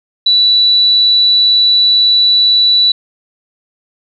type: tone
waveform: sine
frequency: 3951 Hz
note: B7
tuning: in tune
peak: -6 dBFS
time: 0.26-2.92 s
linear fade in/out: 5 ms
effects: none